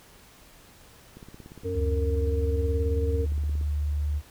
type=click train; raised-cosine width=3 ms; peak=-31 dBFS; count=43; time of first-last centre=1.17-3.612 s; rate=17.2 Hz
type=harmonic tone; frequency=91.8 Hz; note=F#2; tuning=13 cents flat; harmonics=1 / 3 / 5; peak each=-31 / -36 / -29 dBFS; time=1.64-3.26 s; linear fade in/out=20 ms
type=tone with pitch glide; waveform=sine; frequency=72 to 73.73 Hz; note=D2 to D2; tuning=-34 to +7 cents; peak=-24 dBFS; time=1.74-4.22 s; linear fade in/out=50 ms; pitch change=+41 cents; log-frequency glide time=2.35-2.76 s
effects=pink hiss -53 dBFS RMS until 4.3 s